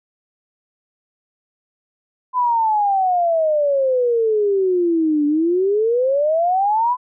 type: exponential two-way sweep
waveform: sine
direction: down then up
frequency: 1017 to 290 to 1017 Hz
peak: -14 dBFS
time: 2.33-6.97 s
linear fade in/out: 50 ms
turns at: 5.26 s
effects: none